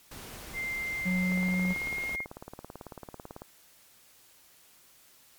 pink noise, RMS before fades -44 dBFS, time 0.11-2.16 s, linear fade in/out 5 ms
sine tone with pitch glide, 2093 to 2135 Hz, C7 to C7, 0 to +34 cents, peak -31 dBFS, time 0.53-2.26 s, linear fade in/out 50 ms, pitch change +34 cents, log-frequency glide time 1.33-1.73 s
triangle tone, 183.1 Hz, F#3, 18 cents flat, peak -24 dBFS, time 1.05-1.74 s, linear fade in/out 20 ms
click train, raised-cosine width 1 ms, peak -27 dBFS, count 39, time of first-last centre 1.32-3.419 s, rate 18.1 Hz
effects white hiss -59 dBFS RMS until 5.38 s + MP3 96 kbps

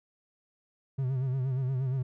triangle tone with vibrato, 130.81 Hz, C3, in tune, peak -25 dBFS, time 0.98-2.03 s, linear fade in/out 10 ms, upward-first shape sine, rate 8.5 Hz, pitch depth 73 cents each way, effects none

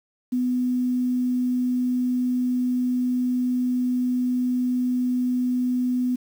sine tone with quantisation, 249.6 Hz, B3, 19 cents sharp, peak -20 dBFS, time 0.32-6.16 s, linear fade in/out 10 ms, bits 8, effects none

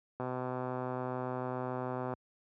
click train, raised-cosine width 1 ms, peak -23 dBFS, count 247, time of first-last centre 0.2-2.137 s, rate 127 Hz, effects high-pass 80 Hz 12 dB/octave

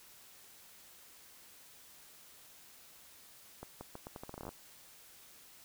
accelerating click train, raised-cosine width 1 ms, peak -30 dBFS, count 15, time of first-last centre 3.63-4.49 s, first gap 180 ms, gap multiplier 0.8, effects white hiss -58 dBFS RMS until 5.64 s

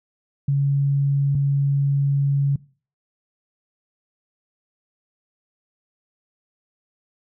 sine tone pair in turn, 140 / 140 Hz, C#3 / C#3, +18 / +18 cents, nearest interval unison, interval 0 cents, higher neither, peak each -16 dBFS, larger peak neither, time 0.48-1.35 / 1.35-2.56 s, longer second, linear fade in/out 5 ms, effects noise-tail reverb RT60 0.4 s tail -21 dB re dry

